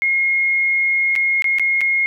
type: tone with dropouts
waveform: sine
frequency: 2150 Hz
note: C7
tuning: 47 cents sharp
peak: -14 dBFS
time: 0.02-2.06 s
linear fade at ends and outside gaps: 0 ms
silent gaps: 1.154-1.161 / 1.422-1.443 / 1.585-1.596 / 1.808-1.814 s
effects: none